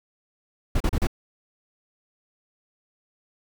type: noise bursts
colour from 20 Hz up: brown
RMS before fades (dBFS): -21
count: 4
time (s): 0.75-1.071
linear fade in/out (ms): 5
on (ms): 54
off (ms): 35
effects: none